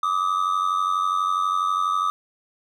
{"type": "ring-modulated tone", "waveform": "triangle", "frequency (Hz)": 1218, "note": "D#6", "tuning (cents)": -37, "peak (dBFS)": -15, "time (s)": [0.03, 2.1], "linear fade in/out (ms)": 0, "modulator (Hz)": 46.1, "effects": []}